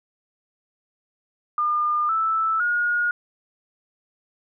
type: tone with pitch steps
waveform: sine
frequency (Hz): 1208 / 1317.3 / 1436.6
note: D6 / E6 / F6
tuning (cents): +48 / -2 / +48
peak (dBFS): -19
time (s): 1.58-3.11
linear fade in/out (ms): 2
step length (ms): 510
effects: none